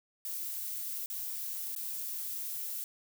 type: noise with dropouts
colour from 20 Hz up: violet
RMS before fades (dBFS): -38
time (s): 0.25-2.84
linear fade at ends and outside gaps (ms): 1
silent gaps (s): 1.06-1.1 / 1.751-1.762
effects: none